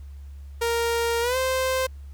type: tone with pitch glide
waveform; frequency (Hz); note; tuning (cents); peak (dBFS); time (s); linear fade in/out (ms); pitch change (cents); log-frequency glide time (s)
sawtooth; 466.2 to 520.3; A#4 to C5; 0 to -10; -18; 0.61-1.87; 10; +190; 1.21-1.37
effects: added 70 Hz sine -37 dBFS peak until 2.13 s + pink hiss -62 dBFS RMS until 2.13 s